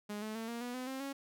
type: tone with pitch steps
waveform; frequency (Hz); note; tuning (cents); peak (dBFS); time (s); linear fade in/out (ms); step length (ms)
sawtooth; 207.7 / 216.3 / 225.2 / 234.5 / 244.2 / 254.2 / 264.7 / 275.6; G#3 / A3 / A3 / A#3 / B3 / C4 / C4 / C#4; 0 / -29 / +40 / +11 / -19 / -50 / +20 / -10; -35; 0.09-1.13; 10; 130
effects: none